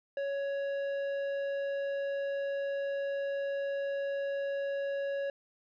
sine tone with tanh clipping, 557 Hz, C#5, 8 cents sharp, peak -33 dBFS, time 0.17-5.3 s, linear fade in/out 2 ms, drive 10 dB, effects none

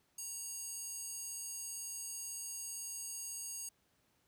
square tone with high-pass filter, 939 Hz, A#5, 12 cents sharp, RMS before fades -44 dBFS, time 0.18-3.69 s, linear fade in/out 5 ms, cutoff 7400 Hz, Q 3.5, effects pink hiss -75 dBFS RMS until 4.27 s + high-pass 60 Hz 12 dB/octave

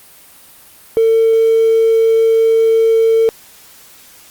triangle tone with hard clipping, 450.5 Hz, A4, 41 cents sharp, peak -8 dBFS, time 0.97-3.29 s, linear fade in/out 0 ms, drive 3 dB, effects white hiss -42 dBFS RMS until 4.3 s + Opus 32 kbps

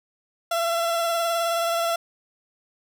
30% pulse tone with vibrato, 675 Hz, E5, 41 cents sharp, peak -19 dBFS, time 0.51-1.96 s, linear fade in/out 5 ms, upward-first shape sine, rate 19 Hz, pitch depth 22 cents each way, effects none

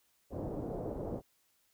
white low-pass noise, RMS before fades -39 dBFS, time 0.3-1.22 s, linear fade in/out 50 ms, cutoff 590 Hz, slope 24 dB/octave, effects white hiss -73 dBFS RMS until 1.73 s

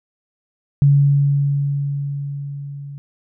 sine tone with level ramp, 141.5 Hz, C#3, 36 cents sharp, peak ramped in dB -8 to -30 dBFS, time 0.82-2.98 s, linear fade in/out 0 ms, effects none

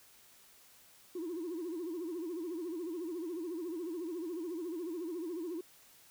sine tone with vibrato, 339.1 Hz, E4, 49 cents sharp, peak -35 dBFS, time 1.15-5.61 s, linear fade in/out 5 ms, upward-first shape sine, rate 14 Hz, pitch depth 140 cents each way, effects tanh soft clip ceiling -34 dBFS + white hiss -61 dBFS RMS until 6.1 s

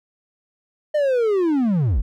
triangle linear sweep, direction down, 613 to 36.71 Hz, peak -14 dBFS, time 0.94-2.02 s, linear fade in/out 10 ms, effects none

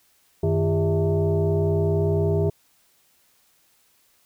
sine tone with frequency modulation, 155.56 Hz, D#3, in tune, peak -18 dBFS, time 0.43-2.5 s, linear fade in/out 5 ms, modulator 249 Hz, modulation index 1.5, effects white hiss -62 dBFS RMS until 4.25 s

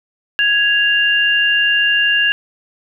sine tone pair together, 1662 / 2793 Hz, G#6 / F7, +1 / -1 cents, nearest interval major sixth, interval 898 cents, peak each -14 dBFS, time 0.39-2.32 s, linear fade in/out 0 ms, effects none

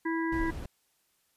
harmonic tone, 327.9 Hz, E4, 9 cents flat, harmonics 1 / 3 / 5 / 6, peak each -29 / -36 / -38 / -39 dBFS, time 0.05-0.51 s, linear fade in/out 10 ms
brown noise, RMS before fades -36 dBFS, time 0.32-0.66 s, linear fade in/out 5 ms
effects white hiss -72 dBFS RMS until 1.36 s + resampled to 32000 Hz

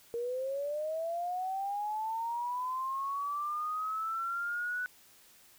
sine linear sweep, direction up, 463.3 to 1491 Hz, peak -32 dBFS, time 0.14-4.86 s, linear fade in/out 0 ms, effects white hiss -60 dBFS RMS until 5.58 s

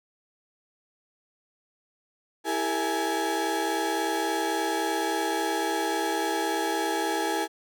35% pulse tone cluster, 328.4 / 398.2 / 458.4 / 840 Hz, E4 / G4 / A#4 / G#5, -6 / +27 / -29 / +19 cents, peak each -29 / -31 / -32 / -27 dBFS, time 2.44-7.48 s, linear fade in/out 50 ms, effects none

